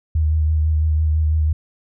sine tone with vibrato, 77.78 Hz, D#2, in tune, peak -14 dBFS, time 0.15-1.53 s, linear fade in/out 5 ms, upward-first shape sine, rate 6 Hz, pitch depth 27 cents each way, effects none

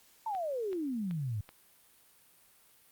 sine exponential sweep, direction down, 920 to 98 Hz, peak -32 dBFS, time 0.26-1.41 s, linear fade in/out 5 ms
click train, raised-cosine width 0.3 ms, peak -33 dBFS, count 4, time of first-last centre 0.35-1.491 s, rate 2.63 Hz
effects white hiss -63 dBFS RMS until 2.91 s + Opus 48 kbps

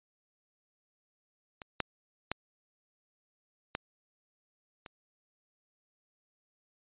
clicks, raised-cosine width 0.3 ms, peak -27 / -13 / -15 / -16 / -29 dBFS, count 5, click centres 1.618 / 1.803 / 2.316 / 3.751 / 4.862 s, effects resampled to 8000 Hz

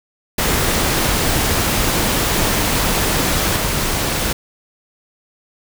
pink noise with level steps, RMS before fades -17 / -19 dBFS, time 0.38-4.33 s, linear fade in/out 5 ms, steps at 3.56 s, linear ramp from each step 2 ms, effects none

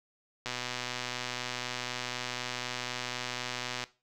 click train, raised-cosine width 0.2 ms, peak -17 dBFS, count 420, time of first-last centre 0.46-3.839 s, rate 124 Hz, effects noise-tail reverb RT60 0.3 s tail -17 dB re dry

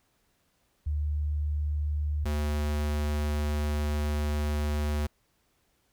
sine / square tone pair in turn, 74.4 / 74.4 Hz, D2 / D2, +23 / +23 cents, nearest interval unison, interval 0 cents, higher neither, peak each -26 / -27 dBFS, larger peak first, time 0.86-2.25 / 2.25-5.07 s, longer second, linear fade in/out 10 ms, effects pink hiss -71 dBFS RMS until 5.92 s

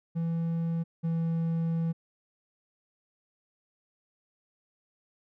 triangle tone pair in turn, 166.2 / 165.15 Hz, E3 / E3, +15 / +4 cents, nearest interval unison, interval 11 cents, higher first, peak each -25 / -24 dBFS, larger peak second, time 0.15-0.84 / 1.03-1.93 s, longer second, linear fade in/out 20 ms, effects none

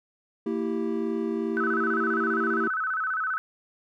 triangle chord, E diminished, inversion second, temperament equal with one note detuned, 228.5 / 329.6 / 392 Hz, Bb3 / E4 / G4, -34 / 0 / 0 cents, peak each -28 dBFS, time 0.46-2.68 s, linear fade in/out 5 ms
sine tone with vibrato, 1396.9 Hz, F6, in tune, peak -25 dBFS, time 1.57-3.38 s, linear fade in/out 0 ms, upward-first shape square, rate 15 Hz, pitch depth 140 cents each way
effects none

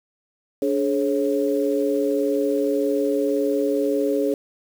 sine tone cluster, 288.7 / 423.2 / 545 Hz, D4 / G#4 / C#5, -30 / +33 / -29 cents, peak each -23 / -22 / -24 dBFS, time 0.62-4.34 s, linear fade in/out 2 ms, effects 7-bit

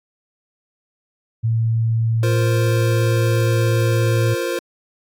sine tone, 113.5 Hz, A#2, 46 cents flat, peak -15 dBFS, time 1.43-4.35 s, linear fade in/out 20 ms
square chord, F suspended fourth, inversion none, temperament equal, 349.2 / 466.2 / 523.3 Hz, F4 / Bb4 / C5, 0 / 0 / 0 cents, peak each -25 / -26 / -25 dBFS, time 2.23-4.59 s, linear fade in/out 2 ms
effects AAC 64 kbps

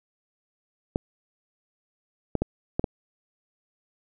clicks, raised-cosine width 2 ms, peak -10 dBFS, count 5, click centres 0.959 / 2.353 / 2.42 / 2.795 / 2.842 s, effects none

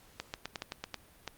clicks, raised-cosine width 0.2 ms, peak -19 dBFS, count 9, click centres 0.2 / 0.339 / 0.456 / 0.558 / 0.621 / 0.721 / 0.84 / 0.943 / 1.277 s, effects pink hiss -60 dBFS RMS until 1.37 s + Opus 48 kbps

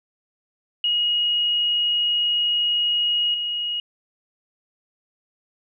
sine tone with level steps, 2887 Hz, F#7, 43 cents flat, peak -18 / -23 dBFS, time 0.84-3.8 s, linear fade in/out 2 ms, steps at 3.34 s, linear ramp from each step 2 ms, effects none

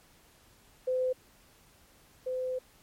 sine tone pair in turn, 511 / 511 Hz, C5 / C5, -41 / -41 cents, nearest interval unison, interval 0 cents, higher neither, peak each -26 / -30 dBFS, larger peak first, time 0.87-1.13 / 2.26-2.59 s, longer second, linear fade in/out 10 ms, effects pink hiss -61 dBFS RMS until 2.82 s + MP3 64 kbps

